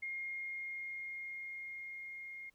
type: tone with level ramp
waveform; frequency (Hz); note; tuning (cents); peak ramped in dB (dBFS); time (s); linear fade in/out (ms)
sine; 2134; C7; +34; -38 to -45; 0.02-2.5; 10
effects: pink hiss -75 dBFS RMS until 2.54 s